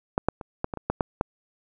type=clicks; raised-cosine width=1 ms; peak=-8 / -6 / -22 / -11 / -17 / -19 / -9 / -8 / -8 dBFS; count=9; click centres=0.179 / 0.286 / 0.412 / 0.644 / 0.738 / 0.773 / 0.9 / 1.008 / 1.211 s; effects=none